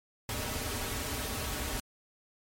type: noise with comb filter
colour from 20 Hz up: pink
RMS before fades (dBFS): -35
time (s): 0.29-1.8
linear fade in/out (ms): 2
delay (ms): 5.8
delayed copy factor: -1
effects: MP3 64 kbps